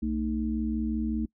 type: tone cluster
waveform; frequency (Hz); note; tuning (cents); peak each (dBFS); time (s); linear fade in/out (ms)
sine; 63.2 / 223.3 / 308.8; B1 / A3 / D#4; +41 / +26 / -13; -33 / -28 / -33; 0.02-1.26; 10
effects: noise-tail reverb RT60 0.1 s tail -24 dB re dry